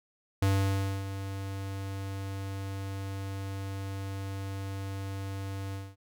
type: tone with ADSR envelope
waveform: square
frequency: 97.5 Hz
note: G2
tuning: 9 cents flat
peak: -23 dBFS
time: 0.42-5.96 s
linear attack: 5 ms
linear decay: 610 ms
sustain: -12 dB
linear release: 220 ms
effects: none